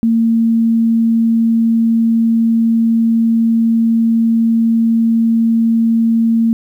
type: tone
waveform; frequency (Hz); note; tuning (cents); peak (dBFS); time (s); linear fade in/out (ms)
sine; 228; A#3; -38; -9; 0.03-6.53; 0
effects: 8-bit